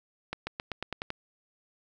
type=accelerating click train; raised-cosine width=0.3 ms; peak=-17 dBFS; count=8; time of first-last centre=0.33-1.104 s; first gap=140 ms; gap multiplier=0.92; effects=none